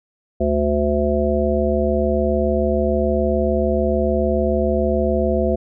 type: harmonic tone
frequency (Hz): 73.42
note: D2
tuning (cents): 0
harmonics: 1 / 3 / 5 / 7 / 9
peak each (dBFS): -22 / -22 / -22 / -22 / -22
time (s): 0.4-5.56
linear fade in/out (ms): 10
effects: none